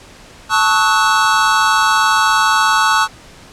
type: chord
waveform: square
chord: F# minor seventh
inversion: first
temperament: equal with one note detuned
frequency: 880 / 1108.7 / 1285.4 / 1480 Hz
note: A5 / C#6 / E6 / F#6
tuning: 0 / 0 / -44 / 0 cents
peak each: -17 dBFS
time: 0.49-3.08 s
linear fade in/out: 50 ms
effects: pink hiss -40 dBFS RMS until 3.52 s + low-pass 8000 Hz 12 dB/octave